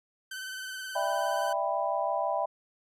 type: tone with vibrato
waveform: sawtooth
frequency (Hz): 1528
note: G6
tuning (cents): -45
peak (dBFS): -33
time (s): 0.31-1.53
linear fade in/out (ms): 5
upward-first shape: sine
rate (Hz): 19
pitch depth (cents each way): 36
type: chord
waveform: sine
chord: E minor seventh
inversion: third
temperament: just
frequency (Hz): 593.3 / 659.3 / 791.1 / 988.9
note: D5 / E5 / G5 / B5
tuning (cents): +18 / 0 / +16 / +2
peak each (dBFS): -33 / -31 / -32 / -33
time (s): 0.95-2.46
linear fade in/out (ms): 10
effects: resampled to 32000 Hz